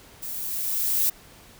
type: noise with level ramp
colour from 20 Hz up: violet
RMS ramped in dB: -34 to -21 dBFS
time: 0.22-1.1 s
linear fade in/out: 10 ms
effects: pink hiss -50 dBFS RMS until 1.59 s